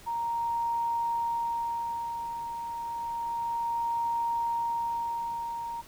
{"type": "tone with tremolo", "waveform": "sine", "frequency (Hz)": 932.3, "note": "A#5", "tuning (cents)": 0, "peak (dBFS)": -26, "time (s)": [0.06, 5.82], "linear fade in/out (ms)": 20, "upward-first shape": "sine", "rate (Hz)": 0.3, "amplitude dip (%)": 55, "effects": ["pink hiss -52 dBFS RMS until 5.87 s"]}